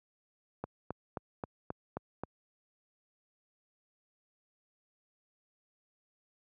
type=click train; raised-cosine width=1 ms; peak=-22 dBFS; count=7; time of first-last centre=0.64-2.236 s; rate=3.76 Hz; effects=high-pass 80 Hz 12 dB/octave